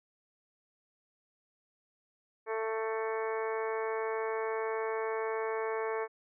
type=harmonic tone; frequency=221.7 Hz; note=A3; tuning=13 cents sharp; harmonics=2 / 3 / 4 / 5 / 6 / 7 / 8 / 9 / 10; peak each=-33 / -42 / -40 / -41 / -47 / -48 / -45 / -55 / -46 dBFS; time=2.46-6.08 s; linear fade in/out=50 ms; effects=none